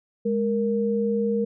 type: tone pair together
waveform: sine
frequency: 207.7 / 466.5 Hz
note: G#3 / A#4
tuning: 0 / +1 cents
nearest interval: octave + major second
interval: 1401 cents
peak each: -24 / -23 dBFS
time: 0.25-1.45 s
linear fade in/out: 10 ms
effects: none

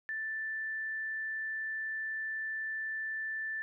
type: tone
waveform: sine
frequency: 1764 Hz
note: A6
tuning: 4 cents sharp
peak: -34 dBFS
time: 0.09-3.62 s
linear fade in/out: 0 ms
effects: none

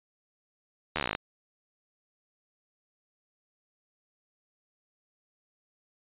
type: slowing click train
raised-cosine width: 0.3 ms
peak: -12 dBFS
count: 13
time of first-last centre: 0.96-1.151 s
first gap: 12 ms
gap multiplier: 1.05
effects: resampled to 8000 Hz

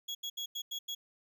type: tone bursts at uneven times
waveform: 35% pulse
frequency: 3334 Hz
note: G#7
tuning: 6 cents sharp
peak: -34 dBFS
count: 6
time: 0.08-0.15 / 0.23-0.3 / 0.37-0.46 / 0.55-0.62 / 0.71-0.79 / 0.88-0.95 s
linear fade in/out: 10 ms
effects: none

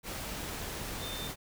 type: tone in noise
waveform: sine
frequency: 3595 Hz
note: A7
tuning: 36 cents sharp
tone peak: -41 dBFS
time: 0.99-1.31 s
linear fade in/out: 50 ms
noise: pink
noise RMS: -39 dBFS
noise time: 0.03-1.36 s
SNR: -5 dB
effects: none

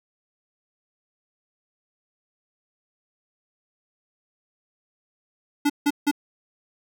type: tone bursts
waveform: square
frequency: 290 Hz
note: D4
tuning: 22 cents flat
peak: -18 dBFS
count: 3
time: 5.65-6.114 s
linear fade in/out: 10 ms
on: 48 ms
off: 160 ms
effects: none

